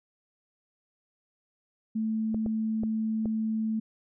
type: tone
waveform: sine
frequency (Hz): 220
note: A3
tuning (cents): 0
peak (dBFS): -26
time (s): 1.95-3.8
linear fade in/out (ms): 10
type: clicks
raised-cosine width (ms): 2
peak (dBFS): -22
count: 4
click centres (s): 2.345 / 2.462 / 2.835 / 3.257
effects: none